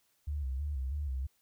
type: tone with vibrato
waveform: sine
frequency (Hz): 69.3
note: C#2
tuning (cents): 0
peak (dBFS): -32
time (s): 0.27-1.27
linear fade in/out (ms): 10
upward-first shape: square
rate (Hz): 3.1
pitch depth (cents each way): 100
effects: white hiss -73 dBFS RMS until 1.41 s